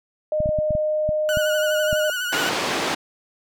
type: tone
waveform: sine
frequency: 613 Hz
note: D#5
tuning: 26 cents flat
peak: -19 dBFS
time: 0.32-2.1 s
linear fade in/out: 2 ms
type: clicks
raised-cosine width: 5 ms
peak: -15 dBFS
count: 9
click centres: 0.404 / 0.459 / 0.491 / 0.588 / 0.707 / 0.752 / 1.091 / 1.372 / 1.929 s
type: tone with vibrato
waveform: 30% pulse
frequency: 1464 Hz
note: F#6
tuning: 19 cents flat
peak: -21 dBFS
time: 1.29-2.49 s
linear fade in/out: 0 ms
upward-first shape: sine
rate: 12 Hz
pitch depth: 51 cents each way
type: band-pass noise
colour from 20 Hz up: pink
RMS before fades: -24 dBFS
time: 2.32-2.95 s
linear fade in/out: 10 ms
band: 300 to 5100 Hz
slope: 12 dB/octave
effects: none